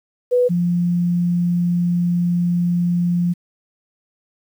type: tone pair in turn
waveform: sine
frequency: 493.9 / 174.62 Hz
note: B4 / F3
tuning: 0 / 0 cents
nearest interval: octave + tritone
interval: 1800 cents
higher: first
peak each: -12 / -15 dBFS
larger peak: first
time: 0.31-0.49 / 0.49-3.34 s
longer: second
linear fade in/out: 20 ms
effects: 8-bit